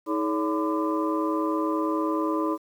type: tone cluster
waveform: sine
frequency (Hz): 317.5 / 426.9 / 567 / 1013 / 1186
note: D#4 / G#4 / C#5 / B5 / D6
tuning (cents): +35 / +48 / +39 / +44 / +17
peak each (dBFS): -25 / -32 / -32 / -30 / -33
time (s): 0.06-2.58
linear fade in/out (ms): 50
effects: tanh soft clip ceiling -12 dBFS + 9-bit